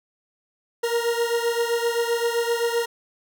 40% pulse beating tone pair, 466.2 / 473.9 Hz, A#4 / A#4, 0 / +28 cents, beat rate 7.7 Hz, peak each -22 / -25 dBFS, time 0.83-2.86 s, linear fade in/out 10 ms, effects none

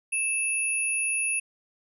sine tone pair together, 2625 / 10409 Hz, E7 / E9, -8 / -23 cents, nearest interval 2 octaves, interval 2385 cents, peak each -27 dBFS, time 0.12-1.4 s, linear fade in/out 10 ms, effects none

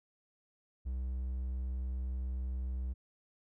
triangle tone, 63.6 Hz, C2, 48 cents flat, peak -32 dBFS, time 0.85-2.94 s, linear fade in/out 20 ms, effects none

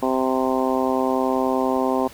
harmonic tone, 130.4 Hz, C3, 5 cents flat, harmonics 2 / 3 / 4 / 5 / 6 / 7 / 8, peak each -23 / -25 / -26 / -27 / -28 / -28 / -29 dBFS, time 0.02-2.08 s, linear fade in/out 10 ms, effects pink hiss -44 dBFS RMS until 2.13 s

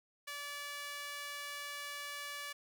sawtooth tone with high-pass filter, 577 Hz, D5, 31 cents flat, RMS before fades -44 dBFS, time 0.27-2.53 s, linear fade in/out 10 ms, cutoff 1600 Hz, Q 1.1, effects none

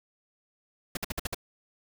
pink noise bursts, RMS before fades -31 dBFS, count 6, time 0.95-1.346 s, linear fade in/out 5 ms, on 21 ms, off 54 ms, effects none

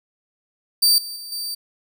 sawtooth tone with level steps, 4642 Hz, D8, 21 cents flat, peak -10 / -27 / -30 / -23 dBFS, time 0.82-1.55 s, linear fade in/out 10 ms, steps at 0.98 / 1.16 / 1.32 s, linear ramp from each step 2 ms, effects none

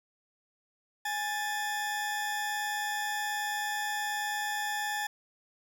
40% pulse tone pair together, 830 / 1758.7 Hz, G#5 / A6, -1 / -1 cents, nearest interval octave + minor second, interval 1300 cents, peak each -33 / -33 dBFS, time 1.05-5.07 s, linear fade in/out 5 ms, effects none

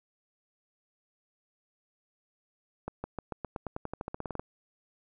accelerating click train, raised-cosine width 1 ms, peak -21 dBFS, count 18, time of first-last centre 2.88-4.395 s, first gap 160 ms, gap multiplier 0.92, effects none

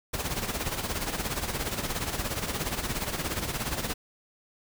pink noise with tremolo, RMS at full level -29 dBFS, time 0.13-3.94 s, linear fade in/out 10 ms, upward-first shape sine, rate 17 Hz, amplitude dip 65%, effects none

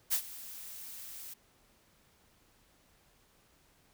blue noise with ADSR envelope, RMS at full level -28 dBFS, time 0.1-1.34 s, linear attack 30 ms, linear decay 82 ms, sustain -18 dB, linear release 8 ms, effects pink hiss -67 dBFS RMS until 3.93 s

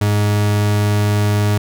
40% pulse tone, 103.83 Hz, G#2, in tune, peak -12 dBFS, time 0.01-1.58 s, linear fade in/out 5 ms, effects none

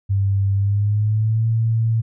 sine tone with pitch glide, 98.5 to 113.15 Hz, G2 to A2, +9 to +49 cents, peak -15 dBFS, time 0.09-2.02 s, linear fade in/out 20 ms, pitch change +240 cents, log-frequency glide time 0.54-1.47 s, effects none

